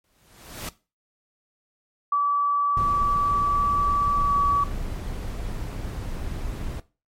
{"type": "noise with exponential growth", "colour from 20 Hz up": "pink", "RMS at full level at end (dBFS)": -31, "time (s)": [0.04, 0.69], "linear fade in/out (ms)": 2, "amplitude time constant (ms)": 140}
{"type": "tone with pitch glide", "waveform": "sine", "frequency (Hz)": [1151, 1141.1], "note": ["D6", "C#6"], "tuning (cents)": [-35, 50], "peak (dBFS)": -18, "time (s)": [2.12, 4.64], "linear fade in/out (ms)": 5, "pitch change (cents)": -15, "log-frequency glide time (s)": [4.16, 4.33]}
{"type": "noise", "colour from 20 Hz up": "brown", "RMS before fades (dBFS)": -30, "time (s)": [2.77, 6.8], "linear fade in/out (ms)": 2}
{"effects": ["noise-tail reverb RT60 0.3 s tail -18 dB re dry", "MP3 64 kbps"]}